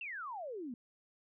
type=exponential sweep; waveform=sine; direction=down; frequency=2794 to 225.6 Hz; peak=-40 dBFS; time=0.01-0.74 s; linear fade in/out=2 ms; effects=none